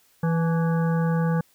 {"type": "harmonic tone with a mistuned harmonic", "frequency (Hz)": 164.81, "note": "E3", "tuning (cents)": 0, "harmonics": [1, 3, 5, 7, 9, 10], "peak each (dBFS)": [-20, -30, -34, -37, -39, -40], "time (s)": [0.23, 1.41], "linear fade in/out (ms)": 5, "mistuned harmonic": 5, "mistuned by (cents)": 54, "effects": ["white hiss -61 dBFS RMS until 1.54 s"]}